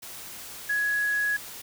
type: tone in noise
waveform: sine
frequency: 1674 Hz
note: G#6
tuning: 13 cents sharp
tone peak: -23 dBFS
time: 0.69-1.37 s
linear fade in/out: 10 ms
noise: white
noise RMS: -41 dBFS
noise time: 0.02-1.62 s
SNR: +15 dB
effects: none